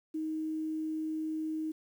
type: tone with quantisation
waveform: sine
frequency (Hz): 314.2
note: D#4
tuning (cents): +17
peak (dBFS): -32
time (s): 0.14-1.72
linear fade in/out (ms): 10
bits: 10
effects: none